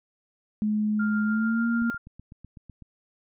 sine tone with pitch glide, 212.2 to 232.7 Hz, G#3 to A#3, +38 to -3 cents, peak -22 dBFS, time 0.62-1.9 s, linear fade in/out 0 ms, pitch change +159 cents, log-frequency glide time 1.24-1.66 s
sine tone with tremolo, 1400 Hz, F6, 4 cents sharp, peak -29 dBFS, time 0.99-1.98 s, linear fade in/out 10 ms, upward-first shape triangle, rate 6.8 Hz, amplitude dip 35%
click train, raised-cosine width 5 ms, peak -32 dBFS, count 9, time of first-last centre 1.82-2.823 s, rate 7.98 Hz
effects none

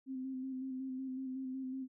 sine tone with vibrato, 261.6 Hz, C4, in tune, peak -38 dBFS, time 0.06-1.88 s, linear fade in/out 50 ms, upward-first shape square, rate 5.4 Hz, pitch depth 23 cents each way, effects none

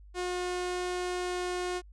sawtooth tone, 359.9 Hz, F#4, 48 cents flat, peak -27 dBFS, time 0.14-1.82 s, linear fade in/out 50 ms, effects added 50 Hz sine -49 dBFS peak until 1.92 s + resampled to 22050 Hz

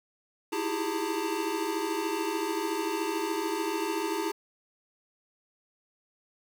square tone cluster, 321.3 / 334.9 / 384.6 / 411.8 / 897 Hz, E4 / E4 / G4 / G#4 / A5, -44 / +27 / -33 / -15 / +33 cents, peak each -37 / -35 / -38 / -35 / -36 dBFS, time 0.52-4.32 s, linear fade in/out 10 ms, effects 9-bit

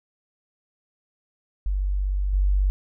sine tone with level steps, 48.21 Hz, G1, 28 cents flat, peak -21 / -17 dBFS, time 1.66-2.7 s, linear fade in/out 0 ms, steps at 2.33 s, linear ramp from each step 5 ms, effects none

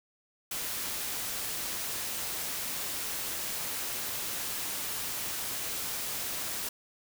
white noise, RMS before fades -35 dBFS, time 0.51-6.69 s, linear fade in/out 5 ms, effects none

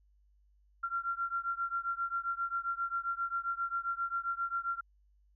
sine beating tone pair, 1372 / 1379.5 Hz, F6 / F6, -31 / -22 cents, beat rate 7.5 Hz, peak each -35 / -36 dBFS, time 0.83-4.81 s, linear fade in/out 10 ms, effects added 50 Hz sine -64 dBFS peak until 5.35 s

